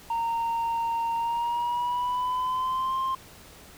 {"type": "tone with pitch glide", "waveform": "sine", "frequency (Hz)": [923, 1054.1], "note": ["A#5", "C6"], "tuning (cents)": [-17, 13], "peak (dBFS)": -22, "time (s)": [0.1, 3.15], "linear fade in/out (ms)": 5, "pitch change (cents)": 230, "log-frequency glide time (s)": [1.16, 2.98], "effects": ["tanh soft clip ceiling -24 dBFS", "pink hiss -49 dBFS RMS until 3.77 s"]}